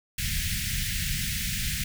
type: band-stop noise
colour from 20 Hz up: pink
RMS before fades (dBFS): -29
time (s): 0.18-1.84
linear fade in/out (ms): 5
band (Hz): 200 to 1700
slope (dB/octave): 48
effects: none